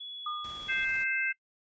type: tone with pitch glide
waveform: sine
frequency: 3390 to 3359 Hz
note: G#7 to G#7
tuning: +35 to +19 cents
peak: -39 dBFS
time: 0-0.85 s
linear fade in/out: 10 ms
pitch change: -16 cents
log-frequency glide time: 0.14-0.65 s
type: tone with exponential decay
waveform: sine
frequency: 1215 Hz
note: D#6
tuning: 42 cents flat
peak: -31 dBFS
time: 0.26-1.14 s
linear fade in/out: 5 ms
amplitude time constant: 190 ms
type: noise with tremolo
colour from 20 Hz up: pink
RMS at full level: -49 dBFS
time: 0.44-1.04 s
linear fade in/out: 5 ms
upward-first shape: square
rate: 18 Hz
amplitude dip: 25%
type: harmonic tone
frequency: 523.3 Hz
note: C5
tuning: in tune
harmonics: 3 / 4 / 5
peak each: -31 / -32 / -33 dBFS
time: 0.68-1.33 s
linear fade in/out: 20 ms
effects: noise-tail reverb RT60 0.1 s tail -21 dB re dry + resampled to 16000 Hz